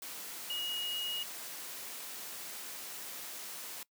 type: tone in noise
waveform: sine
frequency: 2882 Hz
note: F#7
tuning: 46 cents flat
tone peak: -34 dBFS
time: 0.5-1.23 s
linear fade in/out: 2 ms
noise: white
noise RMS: -44 dBFS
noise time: 0.02-3.83 s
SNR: +7 dB
effects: noise-tail reverb RT60 0.1 s tail -21 dB re dry + high-pass 200 Hz 12 dB/octave